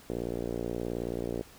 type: tone with low-pass filter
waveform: 5% pulse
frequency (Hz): 58.8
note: A#1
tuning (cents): +16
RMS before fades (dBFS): -34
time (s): 0.1-1.42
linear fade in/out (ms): 0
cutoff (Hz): 440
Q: 1.9
effects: pink hiss -54 dBFS RMS until 1.58 s